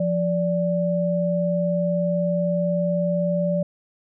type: tone pair together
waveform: sine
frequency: 174.38 / 584 Hz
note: F3 / D5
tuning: -2 / -10 cents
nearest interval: octave + major sixth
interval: 2092 cents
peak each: -22 dBFS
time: 0-3.63 s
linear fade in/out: 5 ms
effects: none